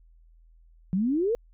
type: exponential sweep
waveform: sine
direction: up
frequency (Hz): 175.6 to 489.7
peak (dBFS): -22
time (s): 0.93-1.35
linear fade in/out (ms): 0
effects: added 41 Hz sine -53 dBFS peak until 1.53 s